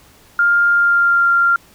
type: tone with pitch glide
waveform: sine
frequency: 1403 to 1387.7 Hz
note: F6 to F6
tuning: +8 to -11 cents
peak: -10 dBFS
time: 0.39-1.56 s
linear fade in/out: 2 ms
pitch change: -19 cents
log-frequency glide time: 0.7-1.3 s
effects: pink hiss -48 dBFS RMS until 1.74 s